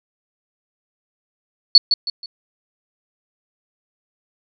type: tone with echo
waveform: sine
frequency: 4435 Hz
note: C#8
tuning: in tune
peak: -3 dBFS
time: 1.75-1.78 s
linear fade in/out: 2 ms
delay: 160 ms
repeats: 3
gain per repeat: -9 dB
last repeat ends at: 2.26 s
effects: none